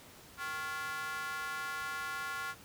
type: tone with high-pass filter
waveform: square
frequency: 155.7 Hz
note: D#3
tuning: 2 cents sharp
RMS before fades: -39 dBFS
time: 0.37-2.55 s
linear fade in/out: 50 ms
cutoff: 1300 Hz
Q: 4.5
effects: pink hiss -55 dBFS RMS until 2.64 s + high-pass 60 Hz 12 dB/octave